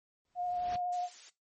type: noise with exponential growth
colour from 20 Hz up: pink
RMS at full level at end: -43 dBFS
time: 0.25-0.76 s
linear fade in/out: 0 ms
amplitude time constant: 110 ms
type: tone with vibrato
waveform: sine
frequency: 715 Hz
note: F5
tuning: 41 cents sharp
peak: -32 dBFS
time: 0.35-1.09 s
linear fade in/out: 50 ms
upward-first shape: triangle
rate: 12 Hz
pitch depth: 19 cents each way
type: noise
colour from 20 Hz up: blue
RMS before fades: -47 dBFS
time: 0.92-1.3 s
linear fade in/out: 10 ms
effects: noise-tail reverb RT60 0.2 s tail -19 dB re dry + MP3 32 kbps